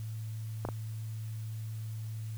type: clicks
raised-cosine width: 1 ms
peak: -19 / -21 dBFS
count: 2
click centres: 0.651 / 0.688 s
effects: added 110 Hz sine -36 dBFS peak until 2.37 s + white hiss -57 dBFS RMS until 2.37 s